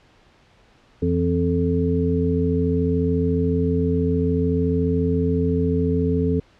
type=harmonic tone with a mistuned harmonic; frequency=87.31 Hz; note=F2; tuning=in tune; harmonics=1 / 2 / 3 / 5; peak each=-23 / -23 / -23 / -23 dBFS; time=1.02-6.4 s; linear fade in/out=5 ms; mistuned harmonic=2; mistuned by=-68 cents; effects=pink hiss -55 dBFS RMS until 6.59 s + low-pass 4000 Hz 12 dB/octave